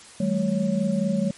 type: tone cluster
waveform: sine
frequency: 158.4 / 192.7 / 217 / 555 Hz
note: D#3 / G3 / A3 / C#5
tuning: +31 / -29 / -24 / +2 cents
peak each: -31 / -23 / -25 / -29 dBFS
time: 0.2-1.31 s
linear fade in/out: 5 ms
effects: white hiss -46 dBFS RMS until 1.37 s + MP3 48 kbps